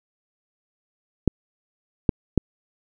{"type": "clicks", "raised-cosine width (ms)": 3, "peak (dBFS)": -3, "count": 3, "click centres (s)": [1.277, 2.092, 2.377], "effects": []}